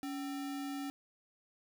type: tone with sample-and-hold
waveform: sine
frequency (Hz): 280.5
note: C#4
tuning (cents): +21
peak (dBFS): -37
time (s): 0.03-0.9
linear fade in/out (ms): 0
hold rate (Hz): 1050
effects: none